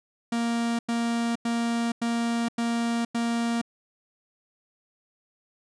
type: tone bursts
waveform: 45% pulse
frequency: 233.5 Hz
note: A#3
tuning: 3 cents sharp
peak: -24 dBFS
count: 6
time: 0.32-3.615 s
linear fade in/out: 5 ms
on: 470 ms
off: 95 ms
effects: resampled to 22050 Hz